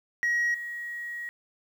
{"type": "tone with level steps", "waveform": "sine", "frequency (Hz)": 1900, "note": "A#6", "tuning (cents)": 33, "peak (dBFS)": [-21, -33], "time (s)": [0.23, 1.29], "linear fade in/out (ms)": 0, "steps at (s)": 0.54, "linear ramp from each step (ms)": 5, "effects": ["tanh soft clip ceiling -21 dBFS", "9-bit"]}